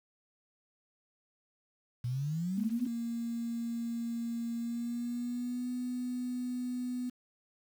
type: exponential sweep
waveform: sine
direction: up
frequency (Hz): 118.2 to 261.6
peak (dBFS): -31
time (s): 2.04-2.87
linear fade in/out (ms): 5
type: tone with pitch glide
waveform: sine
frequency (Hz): 233.1 to 248.4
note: A#3 to B3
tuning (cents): 0 to +10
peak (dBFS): -33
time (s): 2.57-7.1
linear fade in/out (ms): 10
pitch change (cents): +110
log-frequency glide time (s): 4.57-5.7
effects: 9-bit